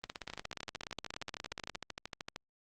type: two click trains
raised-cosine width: 0.2 ms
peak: -22 / -23 dBFS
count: 30 / 28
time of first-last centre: 0.04-1.756 / 0.3-2.361 s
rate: 16.9 / 13.1 Hz
effects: Opus 24 kbps